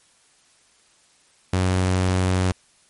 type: tone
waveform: sawtooth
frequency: 92.5 Hz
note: F#2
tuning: in tune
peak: -14 dBFS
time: 1.53-2.52 s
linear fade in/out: 5 ms
effects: white hiss -58 dBFS RMS until 2.89 s + MP3 48 kbps